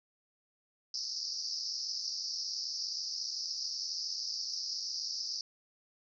pink band-pass noise, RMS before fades -38 dBFS, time 0.94-5.41 s, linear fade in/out 2 ms, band 4700 to 5600 Hz, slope 96 dB/octave, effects none

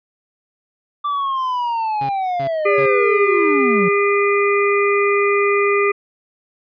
triangle linear sweep, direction down, 1174.7 to 170.1 Hz, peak -16 dBFS, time 1.04-3.89 s, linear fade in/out 10 ms
sawtooth tone bursts, 138 Hz, C#3, 7 cents flat, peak -23 dBFS, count 3, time 2.01-2.862 s, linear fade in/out 5 ms, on 84 ms, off 300 ms
harmonic tone, 404.2 Hz, G#4, 47 cents flat, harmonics 1 / 3 / 5 / 6, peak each -15 / -20 / -22 / -23 dBFS, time 2.65-5.92 s, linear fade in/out 10 ms
effects resampled to 11025 Hz

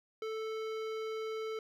sine tone with hard clipping, 440 Hz, A4, in tune, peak -38 dBFS, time 0.22-1.59 s, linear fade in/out 2 ms, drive 16 dB, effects none

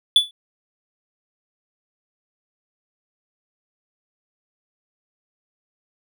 triangle tone with exponential decay, 3455 Hz, A7, 32 cents flat, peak -5 dBFS, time 0.16-0.31 s, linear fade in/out 2 ms, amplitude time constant 31 ms, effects none

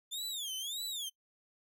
sawtooth tone with vibrato, 3477 Hz, A7, 21 cents flat, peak -34 dBFS, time 0.11-1.1 s, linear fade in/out 20 ms, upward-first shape sine, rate 1.7 Hz, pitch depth 230 cents each way, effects noise-tail reverb RT60 0.1 s tail -23 dB re dry

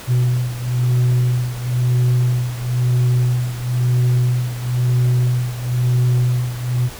sine beating tone pair, 123.47 / 124.47 Hz, B2 / B2, 0 / +14 cents, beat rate 1 Hz, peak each -14 / -17 dBFS, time 0.07-6.9 s, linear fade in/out 50 ms, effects tanh soft clip ceiling -11 dBFS + pink hiss -35 dBFS RMS until 6.99 s

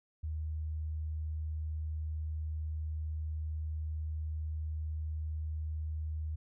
sine tone, 77.78 Hz, D#2, in tune, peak -34 dBFS, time 0.23-6.36 s, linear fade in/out 10 ms, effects none

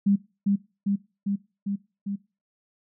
sine tone with echo, 200 Hz, G3, 35 cents sharp, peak -17 dBFS, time 0.06-0.16 s, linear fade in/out 10 ms, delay 400 ms, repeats 5, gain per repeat -2 dB, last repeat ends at 2.16 s, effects noise-tail reverb RT60 0.3 s tail -20 dB re dry

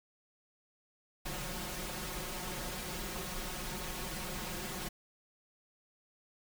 pink noise with comb filter, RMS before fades -40 dBFS, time 1.25-4.89 s, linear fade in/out 10 ms, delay 5.5 ms, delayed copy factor +1, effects none

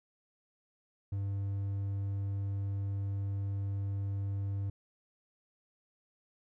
triangle tone, 99.1 Hz, G2, 19 cents sharp, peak -30 dBFS, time 1.12-4.7 s, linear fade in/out 5 ms, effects none

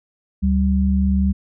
sine tone pair together, 72.5 / 193.55 Hz, D2 / G3, -22 / -22 cents, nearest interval octave + perfect fourth, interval 1700 cents, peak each -17 dBFS, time 0.42-1.33 s, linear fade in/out 20 ms, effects none

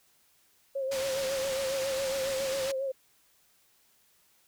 sine tone with vibrato, 537 Hz, C5, 45 cents sharp, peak -29 dBFS, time 0.75-2.92 s, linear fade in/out 10 ms, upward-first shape sine, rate 7.3 Hz, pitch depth 46 cents each way
white low-pass noise, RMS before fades -38 dBFS, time 0.91-2.72 s, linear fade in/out 10 ms, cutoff 6600 Hz, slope 12 dB/octave
effects white hiss -66 dBFS RMS until 4.47 s

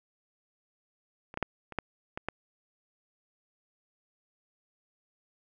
clicks, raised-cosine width 0.5 ms, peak -30 / -17 / -12 / -27 / -14 / -20 / -16 dBFS, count 7, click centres 1.341 / 1.374 / 1.427 / 1.723 / 1.787 / 2.175 / 2.286 s, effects none

